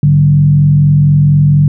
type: tone with frequency modulation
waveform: sine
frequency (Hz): 146.83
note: D3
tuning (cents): 0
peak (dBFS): -4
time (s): 0.03-1.68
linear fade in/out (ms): 2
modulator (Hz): 44.2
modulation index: 0.53
effects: none

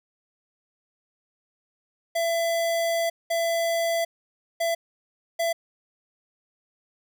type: tone bursts at uneven times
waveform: square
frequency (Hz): 670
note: E5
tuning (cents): +28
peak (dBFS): -23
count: 4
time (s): 2.15-3.1 / 3.3-4.05 / 4.6-4.75 / 5.39-5.53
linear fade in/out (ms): 10
effects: none

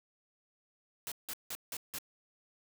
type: noise bursts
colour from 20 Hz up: white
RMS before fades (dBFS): -40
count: 5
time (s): 1.07-1.985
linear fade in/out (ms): 0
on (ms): 47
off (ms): 170
effects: none

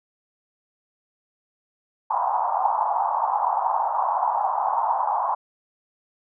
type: band-pass noise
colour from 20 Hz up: pink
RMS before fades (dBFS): -23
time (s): 2.1-5.35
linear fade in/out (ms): 10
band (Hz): 780 to 1000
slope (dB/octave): 48
effects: none

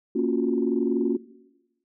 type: chord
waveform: sine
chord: Gb major seventh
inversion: first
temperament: equal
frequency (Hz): 233.1 / 277.2 / 349.2 / 370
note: Bb3 / Db4 / F4 / Gb4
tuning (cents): 0 / 0 / 0 / 0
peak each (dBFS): -26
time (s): 0.15-1.17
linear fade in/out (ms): 10
effects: noise-tail reverb RT60 1.0 s tail -18 dB re dry + tanh soft clip ceiling -11 dBFS

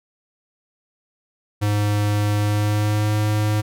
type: tone with pitch glide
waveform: square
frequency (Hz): 103.9 to 106.02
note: G#2 to G#2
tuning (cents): +1 to +36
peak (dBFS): -18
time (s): 1.61-3.62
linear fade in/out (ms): 20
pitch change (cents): +35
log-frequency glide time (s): 2.37-3.15
effects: none

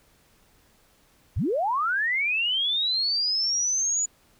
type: linear sweep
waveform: sine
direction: up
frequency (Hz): 51 to 6950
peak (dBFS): -22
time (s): 1.36-4.06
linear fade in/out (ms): 10
effects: pink hiss -61 dBFS RMS until 4.39 s

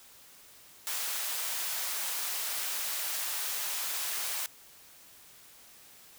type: high-pass noise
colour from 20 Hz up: white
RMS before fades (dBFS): -34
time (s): 0.87-4.46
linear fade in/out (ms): 0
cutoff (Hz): 690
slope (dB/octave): 12
effects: white hiss -55 dBFS RMS until 6.18 s

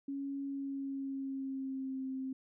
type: tone with pitch glide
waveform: sine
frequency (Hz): 277.2 to 263.5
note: C#4 to C4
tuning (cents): 0 to +12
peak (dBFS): -36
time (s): 0.08-2.33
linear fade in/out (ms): 5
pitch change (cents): -88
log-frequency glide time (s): 0.45-2.07
effects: none

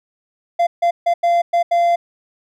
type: tone bursts at uneven times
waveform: triangle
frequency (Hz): 689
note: F5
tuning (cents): -24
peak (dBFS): -10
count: 6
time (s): 0.59-0.67 / 0.82-0.91 / 1.06-1.14 / 1.23-1.42 / 1.53-1.63 / 1.71-1.96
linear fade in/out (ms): 10
effects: none

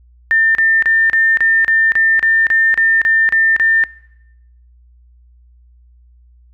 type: tone bursts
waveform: sine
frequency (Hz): 1800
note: A6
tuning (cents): +39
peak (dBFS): -9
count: 13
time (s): 0.31-3.838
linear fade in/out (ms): 0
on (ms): 240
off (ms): 34
effects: noise-tail reverb RT60 0.9 s tail -22 dB re dry + added 60 Hz sine -44 dBFS peak until 6.53 s

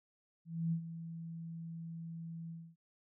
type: tone with ADSR envelope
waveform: sine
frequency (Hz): 165.4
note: E3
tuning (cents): +6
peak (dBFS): -30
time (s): 0.45-2.76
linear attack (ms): 270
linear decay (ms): 87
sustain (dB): -12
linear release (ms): 260
effects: none

